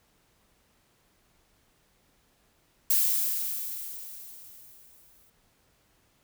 violet noise with exponential decay, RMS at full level -22 dBFS, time 2.9-5.3 s, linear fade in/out 5 ms, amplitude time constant 520 ms, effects pink hiss -67 dBFS RMS until 6.23 s

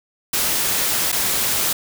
white noise with dropouts, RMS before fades -20 dBFS, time 0.33-1.73 s, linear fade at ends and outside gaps 5 ms, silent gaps 1.119-1.125 s, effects none

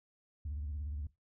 sine tone with vibrato, 73.42 Hz, D2, in tune, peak -35 dBFS, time 0.45-1.07 s, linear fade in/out 5 ms, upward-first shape sine, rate 17 Hz, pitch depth 150 cents each way, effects noise-tail reverb RT60 0.2 s tail -19 dB re dry + tanh soft clip ceiling -34 dBFS

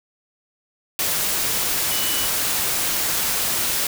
sine tone in noise, 2960 Hz, F#7, in tune, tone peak -29 dBFS, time 1.91-2.27 s, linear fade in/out 2 ms, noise white, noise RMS -22 dBFS, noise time 0.99-3.87 s, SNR -10 dB, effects none

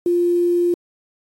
sine tone with quantisation, 349.2 Hz, F4, in tune, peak -14 dBFS, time 0.06-0.74 s, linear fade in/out 2 ms, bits 7, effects AAC 48 kbps

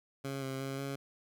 15% pulse tone with pitch steps, 137.1 / 133.6 / 135.7 / 138.1 Hz, C#3 / C3 / C#3 / C#3, -19 / +36 / -36 / -6 cents, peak -30 dBFS, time 0.24-0.96 s, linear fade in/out 10 ms, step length 180 ms, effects none

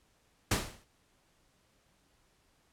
pink noise with exponential decay, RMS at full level -25 dBFS, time 0.51-0.84 s, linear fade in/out 5 ms, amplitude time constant 70 ms, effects pink hiss -70 dBFS RMS until 2.72 s + low-pass 11000 Hz 12 dB/octave

